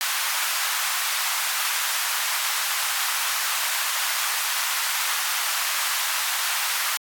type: high-pass noise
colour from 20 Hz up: pink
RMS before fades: -25 dBFS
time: 0.01-6.97 s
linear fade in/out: 0 ms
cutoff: 1000 Hz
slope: 24 dB/octave
effects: AAC 64 kbps